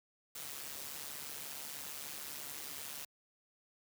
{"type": "noise with amplitude modulation", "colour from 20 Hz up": "white", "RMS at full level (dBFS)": -42, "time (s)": [0.35, 3.05], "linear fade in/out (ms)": 5, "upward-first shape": "sine", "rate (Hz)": 144, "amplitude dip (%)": 70, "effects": ["high-pass 80 Hz 12 dB/octave"]}